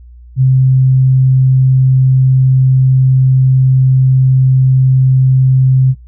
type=tone; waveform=sine; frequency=130.81 Hz; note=C3; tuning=in tune; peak=-5 dBFS; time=0.36-5.95 s; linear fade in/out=50 ms; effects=noise-tail reverb RT60 0.2 s tail -26 dB re dry + added 60 Hz sine -33 dBFS peak until 6.07 s